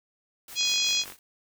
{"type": "noise with tremolo", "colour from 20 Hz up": "white", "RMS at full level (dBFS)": -42, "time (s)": [0.48, 1.19], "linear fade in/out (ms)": 2, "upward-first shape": "triangle", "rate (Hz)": 5.4, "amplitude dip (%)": 95}
{"type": "harmonic tone", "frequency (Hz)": 830.6, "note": "G#5", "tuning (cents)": 0, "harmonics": [3, 4, 5, 6, 7, 8, 9], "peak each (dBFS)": [-31, -27, -29, -31, -33, -33, -39], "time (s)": [0.55, 1.05], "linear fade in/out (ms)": 50}
{"type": "click train", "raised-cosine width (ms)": 0.3, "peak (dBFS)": -27, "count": 25, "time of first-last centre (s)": [0.61, 1.122], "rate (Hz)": 46.9}
{"effects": []}